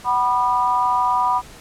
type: tone with amplitude modulation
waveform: sine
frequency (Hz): 982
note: B5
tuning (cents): -10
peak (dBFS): -11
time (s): 0.04-1.42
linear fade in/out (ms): 50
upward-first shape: sine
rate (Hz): 231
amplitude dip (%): 100
effects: pink hiss -42 dBFS RMS until 1.6 s + low-pass 11000 Hz 12 dB/octave